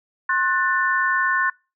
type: chord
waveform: sine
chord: F# diminished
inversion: second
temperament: just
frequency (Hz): 1065.6 / 1480 / 1776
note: C6 / F#6 / A6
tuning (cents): +31 / 0 / +16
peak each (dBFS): -22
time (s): 0.29-1.5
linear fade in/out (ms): 5
effects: noise-tail reverb RT60 0.3 s tail -26 dB re dry